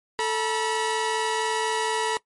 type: tone pair together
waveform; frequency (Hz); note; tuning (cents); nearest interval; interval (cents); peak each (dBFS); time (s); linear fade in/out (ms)
sawtooth; 440.5 / 965.2; A4 / B5; +2 / -40; octave + major second; 1358; -22; 0.19-2.17; 0
effects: noise-tail reverb RT60 0.1 s tail -20 dB re dry + MP3 48 kbps